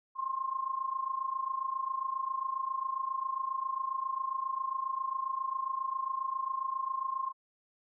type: tone with amplitude modulation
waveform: sine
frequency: 1061 Hz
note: C6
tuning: 24 cents sharp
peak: -28 dBFS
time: 0.15-7.33 s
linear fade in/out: 50 ms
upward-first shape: sine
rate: 27.4 Hz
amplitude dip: 80%
effects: none